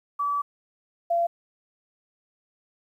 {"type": "tone pair in turn", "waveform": "sine", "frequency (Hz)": [1150, 683.8], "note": ["D6", "F5"], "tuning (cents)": [-37, -37], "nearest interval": "major sixth", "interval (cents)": 900, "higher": "first", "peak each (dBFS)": [-23, -20], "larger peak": "second", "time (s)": [[0.19, 0.42], [1.1, 1.27]], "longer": "first", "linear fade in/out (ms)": 10, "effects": ["10-bit"]}